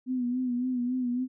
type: tone with vibrato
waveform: sine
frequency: 249.4 Hz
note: B3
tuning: 17 cents sharp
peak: -26 dBFS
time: 0.06-1.28 s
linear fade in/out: 50 ms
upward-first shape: sine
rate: 3.6 Hz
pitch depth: 54 cents each way
effects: none